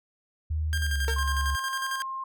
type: tone with pitch glide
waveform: sine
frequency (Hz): 77.78 to 69.29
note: D#2 to C#2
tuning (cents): 0 to 0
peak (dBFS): -25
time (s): 0.5-1.56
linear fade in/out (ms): 10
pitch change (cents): -200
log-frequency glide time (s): 0.79-1
type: tone with tremolo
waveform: sawtooth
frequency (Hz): 1600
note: G6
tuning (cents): +35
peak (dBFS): -25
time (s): 0.73-2.02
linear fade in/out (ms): 0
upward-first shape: square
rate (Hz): 11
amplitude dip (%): 55
type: tone with exponential decay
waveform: sawtooth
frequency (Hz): 455.9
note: A#4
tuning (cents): -39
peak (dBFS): -22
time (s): 1.08-1.22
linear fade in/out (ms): 1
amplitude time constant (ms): 29
type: tone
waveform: sine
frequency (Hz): 1062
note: C6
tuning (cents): +25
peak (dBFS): -31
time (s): 1.16-2.24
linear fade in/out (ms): 5
effects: none